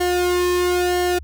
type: tone with flanger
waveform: sawtooth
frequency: 357.1 Hz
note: F4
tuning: 39 cents sharp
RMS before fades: -19 dBFS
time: 0-1.19 s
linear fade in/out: 10 ms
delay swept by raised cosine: 0.81 to 1.37 ms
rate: 1 Hz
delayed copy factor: -0.8
effects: added 72 Hz sine -34 dBFS peak until 1.23 s